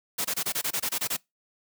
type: noise bursts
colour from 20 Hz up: white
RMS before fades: -28 dBFS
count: 11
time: 0.18-1.168 s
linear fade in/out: 10 ms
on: 68 ms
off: 24 ms
effects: noise-tail reverb RT60 0.2 s tail -25 dB re dry + high-pass 100 Hz 12 dB/octave